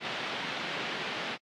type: band-pass noise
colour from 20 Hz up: white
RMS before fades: -36 dBFS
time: 0-1.38 s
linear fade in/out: 50 ms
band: 140 to 3400 Hz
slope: 24 dB/octave
effects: AAC 64 kbps